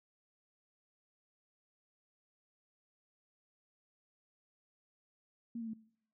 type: tone with pitch steps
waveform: sine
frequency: 233.1 / 227.4 / 221.8 Hz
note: A#3 / A#3 / A3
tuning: 0 / -43 / +14 cents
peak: -38 dBFS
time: 5.55-5.736 s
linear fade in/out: 5 ms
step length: 62 ms
effects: noise-tail reverb RT60 0.7 s tail -21 dB re dry